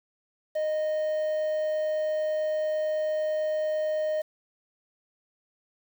triangle tone with quantisation, 617 Hz, D#5, 15 cents flat, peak -23 dBFS, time 0.55-4.22 s, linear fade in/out 10 ms, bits 8, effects none

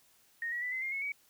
sine tone with pitch steps, 1858 / 1920.2 / 1984.5 / 2051 / 2120 / 2190 / 2264 Hz, A#6 / B6 / B6 / C7 / C7 / C#7 / C#7, -6 / -49 / +8 / -35 / +22 / -22 / +36 cents, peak -33 dBFS, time 0.42-1.12 s, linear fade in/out 2 ms, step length 100 ms, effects white hiss -66 dBFS RMS until 1.29 s

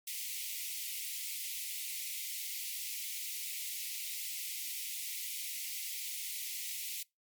white high-pass noise, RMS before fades -40 dBFS, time 0.07-7.03 s, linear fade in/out 5 ms, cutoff 2000 Hz, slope 96 dB/octave, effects noise-tail reverb RT60 0.2 s tail -24 dB re dry + MP3 96 kbps

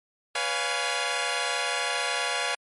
10% pulse chord, C# dominant seventh, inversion third, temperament equal with one note detuned, 493.9 / 564.7 / 698.5 / 830.6 Hz, B4 / C#5 / E#5 / G#5, 0 / +32 / 0 / 0 cents, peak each -24 / -24 / -22 / -23 dBFS, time 0.35-2.55 s, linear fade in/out 5 ms, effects MP3 48 kbps

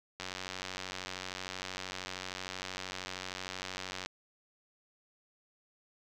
click train, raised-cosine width 0.2 ms, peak -21 dBFS, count 360, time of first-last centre 0.2-4.06 s, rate 93 Hz, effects none

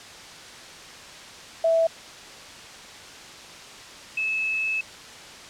sine tone pair in turn, 657 / 2601 Hz, E5 / E7, -6 / -24 cents, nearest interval 2 octaves, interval 2382 cents, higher second, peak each -17 / -23 dBFS, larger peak first, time 1.64-1.87 / 4.17-4.81 s, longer second, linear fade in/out 5 ms, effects white hiss -42 dBFS RMS until 5.49 s + low-pass 6000 Hz 12 dB/octave

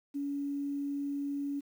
sine tone, 282.9 Hz, C#4, 35 cents sharp, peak -32 dBFS, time 0.14-1.61 s, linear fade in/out 20 ms, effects 10-bit

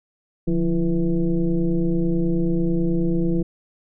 sine tone with frequency modulation, 174.61 Hz, F3, in tune, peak -17 dBFS, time 0.47-3.43 s, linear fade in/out 10 ms, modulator 160 Hz, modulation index 1.3, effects none

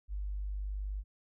sine tone, 49.78 Hz, G1, 27 cents sharp, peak -34 dBFS, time 0.08-1.04 s, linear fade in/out 50 ms, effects none

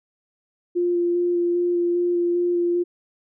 sine tone with vibrato, 349.2 Hz, F4, in tune, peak -18 dBFS, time 0.75-2.84 s, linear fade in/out 20 ms, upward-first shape square, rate 2.5 Hz, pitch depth 10 cents each way, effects none

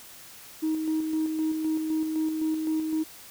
sine tone with tremolo, 314.8 Hz, D#4, 20 cents sharp, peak -22 dBFS, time 0.62-3.04 s, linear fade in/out 20 ms, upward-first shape square, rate 3.9 Hz, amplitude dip 40%, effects tanh soft clip ceiling -20 dBFS + white hiss -47 dBFS RMS until 3.3 s

